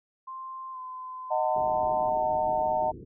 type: tone with pitch glide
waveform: sine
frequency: 1050 to 1024.8 Hz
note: C6 to C6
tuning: +6 to -36 cents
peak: -36 dBFS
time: 0.27-2.1 s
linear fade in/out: 10 ms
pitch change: -42 cents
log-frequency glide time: 0.72-0.78 s
type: chord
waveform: sine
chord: D# diminished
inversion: none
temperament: equal with one note detuned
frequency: 622.3 / 740 / 898 Hz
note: D#5 / F#5 / A5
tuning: 0 / 0 / +35 cents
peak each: -28 dBFS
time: 1.3-2.92 s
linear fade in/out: 20 ms
type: low-pass noise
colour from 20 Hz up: white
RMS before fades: -43 dBFS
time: 1.55-3.05 s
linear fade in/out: 10 ms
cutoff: 450 Hz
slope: 96 dB/octave
effects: none